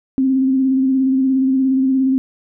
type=tone with vibrato; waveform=sine; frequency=264.2 Hz; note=C4; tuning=17 cents sharp; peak=-12 dBFS; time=0.18-2.18 s; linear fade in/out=0 ms; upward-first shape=square; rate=17 Hz; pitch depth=24 cents each way; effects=none